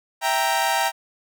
sawtooth chord, E diminished, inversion none, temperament equal, 659.3 / 784 / 932.3 Hz, E5 / G5 / Bb5, 0 / 0 / 0 cents, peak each -23 / -19 / -19 dBFS, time 0.21-0.92 s, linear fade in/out 50 ms, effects none

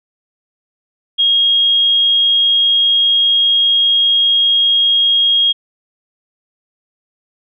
sine tone, 3265 Hz, G#7, 30 cents flat, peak -9 dBFS, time 1.18-5.53 s, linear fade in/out 20 ms, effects none

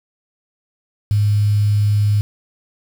sine tone with quantisation, 103.7 Hz, G#2, 2 cents flat, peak -12 dBFS, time 1.11-2.21 s, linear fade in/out 0 ms, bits 6, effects none

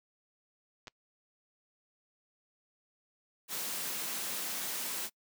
clicks, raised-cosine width 0.2 ms, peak -29 dBFS, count 2, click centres 0.872 / 0.88 s
white high-pass noise, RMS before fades -37 dBFS, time 3.48-5.1 s, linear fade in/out 50 ms, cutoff 140 Hz, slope 48 dB/octave
effects noise-tail reverb RT60 0.1 s tail -25 dB re dry

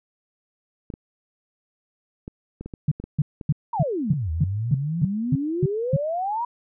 clicks, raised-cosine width 3 ms, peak -21 dBFS, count 9, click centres 0.902 / 0.939 / 2.279 / 2.61 / 2.66 / 2.738 / 3 / 3.04 / 3.412 s
sine tone bursts, 147.7 Hz, D3, 10 cents sharp, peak -15 dBFS, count 11, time 2.88-5.965 s, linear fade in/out 5 ms, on 35 ms, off 270 ms
sine exponential two-way sweep, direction down then up, 981 to 77.1 to 981 Hz, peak -23 dBFS, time 3.73-6.45 s, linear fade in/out 5 ms, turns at 4.31 s
effects none

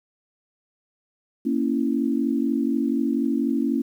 sine chord, A# diminished, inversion none, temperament equal, 233.1 / 277.2 / 329.6 Hz, A#3 / C#4 / E4, 0 / 0 / 0 cents, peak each -24 / -23 / -27 dBFS, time 1.45-3.82 s, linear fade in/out 10 ms, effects 9-bit

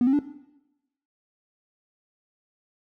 triangle tone with pitch steps, 244.2 / 266.7 / 291.3 Hz, B3 / C4 / D4, -19 / +33 / -14 cents, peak -14 dBFS, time 0.01-0.19 s, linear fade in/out 2 ms, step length 60 ms, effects noise-tail reverb RT60 0.9 s tail -18 dB re dry + tanh soft clip ceiling -14 dBFS

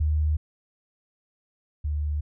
sine tone pair in turn, 76.4 / 74.44 Hz, D#2 / D2, -31 / +24 cents, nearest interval unison, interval 45 cents, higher first, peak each -20 / -24 dBFS, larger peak first, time 0-0.37 / 1.84-2.21 s, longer neither, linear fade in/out 10 ms, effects none

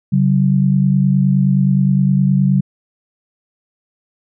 sine tone pair together, 139.39 / 189 Hz, C#3 / F#3, +10 / +37 cents, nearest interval perfect fourth, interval 527 cents, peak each -13 dBFS, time 0.12-2.61 s, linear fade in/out 10 ms, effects none

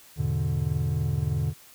triangle chord, E dominant seventh, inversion none, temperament equal, 82.41 / 103.83 / 123.47 / 146.83 Hz, E2 / G#2 / B2 / D3, 0 / 0 / 0 / 0 cents, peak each -28 / -30 / -28 / -25 dBFS, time 0.16-1.54 s, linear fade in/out 50 ms, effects white hiss -52 dBFS RMS until 1.74 s

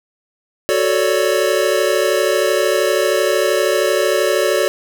square chord, D major seventh, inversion first, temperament equal, 370 / 440 / 554.4 / 587.3 Hz, F#4 / A4 / C#5 / D5, 0 / 0 / 0 / 0 cents, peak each -20 dBFS, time 0.69-4.68 s, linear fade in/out 0 ms, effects none

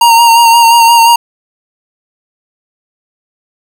square tone with vibrato, 929 Hz, A#5, 6 cents flat, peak -3 dBFS, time 0.01-1.16 s, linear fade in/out 5 ms, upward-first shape sine, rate 5.7 Hz, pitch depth 28 cents each way, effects none

